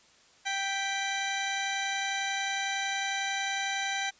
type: tone pair together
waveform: 15% pulse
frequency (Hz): 784 / 1975.5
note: G5 / B6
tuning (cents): 0 / 0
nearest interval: octave + major third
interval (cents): 1600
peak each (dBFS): -24 / -28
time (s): 0.45-4.11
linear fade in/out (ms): 20
effects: white hiss -60 dBFS RMS until 4.19 s + resampled to 16000 Hz